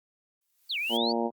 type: noise with exponential growth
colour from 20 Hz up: blue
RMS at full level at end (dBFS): -41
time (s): 0.41-0.97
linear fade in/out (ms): 5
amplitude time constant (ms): 120
type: exponential two-way sweep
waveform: sine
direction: down then up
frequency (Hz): 4699 to 2217 to 4699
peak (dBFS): -28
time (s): 0.69-1.13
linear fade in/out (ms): 20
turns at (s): 0.78
type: harmonic tone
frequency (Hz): 116.54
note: A#2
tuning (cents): 0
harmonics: 2 / 3 / 4 / 5 / 6 / 7 / 8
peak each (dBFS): -30 / -32 / -33 / -34 / -35 / -35 / -36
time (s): 0.89-1.31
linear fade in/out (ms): 50
effects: Opus 48 kbps